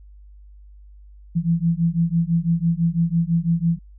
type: beating tone pair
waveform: sine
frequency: 164.81 / 170.81 Hz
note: E3 / F3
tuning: 0 / -38 cents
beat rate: 6 Hz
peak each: -20 dBFS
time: 1.35-3.79 s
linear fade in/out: 20 ms
effects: added 50 Hz sine -42 dBFS peak until 3.98 s